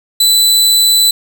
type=tone; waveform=sawtooth; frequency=3993 Hz; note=B7; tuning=18 cents sharp; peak=-4 dBFS; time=0.2-1.11 s; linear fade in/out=5 ms; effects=none